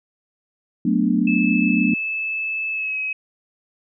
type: chord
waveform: sine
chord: B minor seventh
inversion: second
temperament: equal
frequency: 185 / 220 / 246.9 / 293.7 Hz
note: F#3 / A3 / B3 / D4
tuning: 0 / 0 / 0 / 0 cents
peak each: -22 / -20 / -21 / -22 dBFS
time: 0.85-1.94 s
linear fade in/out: 5 ms
type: tone with pitch glide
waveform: sine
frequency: 2616 to 2550 Hz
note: E7 to D#7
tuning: -14 to +42 cents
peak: -22 dBFS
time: 1.27-3.13 s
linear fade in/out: 5 ms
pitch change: -44 cents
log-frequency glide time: 2.71-2.97 s
effects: none